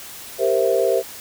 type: chord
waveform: sine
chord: C dominant seventh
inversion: second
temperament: equal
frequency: 392 / 466.2 / 523.3 / 659.3 Hz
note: G4 / Bb4 / C5 / E5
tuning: 0 / 0 / 0 / 0 cents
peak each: -21 / -21 / -20 / -22 dBFS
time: 0.38-1.03 s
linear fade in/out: 50 ms
effects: white hiss -37 dBFS RMS until 1.2 s